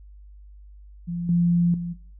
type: tone with level steps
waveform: sine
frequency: 172.7 Hz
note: F3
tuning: 19 cents flat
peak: -26 / -17 / -28 dBFS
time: 1.07-1.94 s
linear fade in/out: 20 ms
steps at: 1.29 / 1.74 s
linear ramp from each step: 2 ms
effects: noise-tail reverb RT60 0.4 s tail -17 dB re dry + added 50 Hz sine -43 dBFS peak until 2.19 s